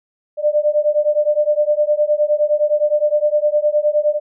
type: beating tone pair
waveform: sine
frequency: 593 / 602.7 Hz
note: D5 / D5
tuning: +17 / +45 cents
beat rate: 9.7 Hz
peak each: -16 dBFS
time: 0.37-4.2 s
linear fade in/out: 50 ms
effects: none